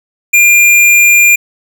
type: tone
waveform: square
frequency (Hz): 2400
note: D7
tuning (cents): +37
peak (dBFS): -4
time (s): 0.33-1.36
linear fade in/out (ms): 10
effects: none